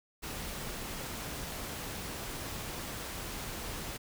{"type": "noise", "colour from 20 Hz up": "pink", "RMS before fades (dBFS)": -40, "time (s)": [0.22, 3.98], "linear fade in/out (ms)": 20, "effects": []}